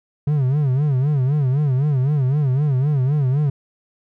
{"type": "tone with vibrato", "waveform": "triangle", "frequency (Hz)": 138.59, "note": "C#3", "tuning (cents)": 0, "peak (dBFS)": -13, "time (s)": [0.27, 3.5], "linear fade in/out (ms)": 5, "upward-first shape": "sine", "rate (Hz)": 3.9, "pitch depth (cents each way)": 160, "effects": []}